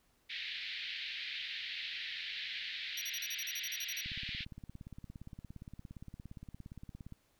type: band-pass noise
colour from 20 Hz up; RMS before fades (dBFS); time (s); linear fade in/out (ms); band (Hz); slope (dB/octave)
white; -42; 0.29-4.45; 20; 1800 to 4100; 48
type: tone bursts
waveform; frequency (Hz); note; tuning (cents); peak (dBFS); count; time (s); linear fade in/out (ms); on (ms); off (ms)
sawtooth; 5770; F#8; -44; -37; 13; 2.97-4.012; 5; 46; 37
type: click train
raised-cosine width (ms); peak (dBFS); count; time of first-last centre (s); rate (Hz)
5; -35; 54; 4.06-7.124; 17.3
effects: pink hiss -73 dBFS RMS until 7.39 s